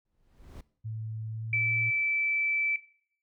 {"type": "noise with exponential growth", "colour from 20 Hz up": "brown", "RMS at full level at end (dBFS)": -40, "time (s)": [0.05, 0.61], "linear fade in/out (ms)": 5, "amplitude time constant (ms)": 120}
{"type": "tone with pitch glide", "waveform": "sine", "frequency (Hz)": [110.2, 113.95], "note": ["A2", "A#2"], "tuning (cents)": [3, -39], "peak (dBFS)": -33, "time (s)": [0.84, 1.91], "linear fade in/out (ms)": 20, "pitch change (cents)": 58, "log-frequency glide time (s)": [1.29, 1.72]}
{"type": "tone", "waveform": "sine", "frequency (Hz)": 2319, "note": "D7", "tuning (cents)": -22, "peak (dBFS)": -24, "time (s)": [1.53, 2.76], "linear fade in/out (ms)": 2}
{"effects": ["noise-tail reverb RT60 0.6 s tail -20 dB re dry"]}